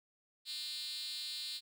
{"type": "tone with high-pass filter", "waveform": "5% pulse", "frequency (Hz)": 301.8, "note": "D4", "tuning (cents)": 47, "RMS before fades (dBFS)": -42, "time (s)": [0.45, 1.61], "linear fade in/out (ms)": 50, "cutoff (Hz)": 4200, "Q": 5.8, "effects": []}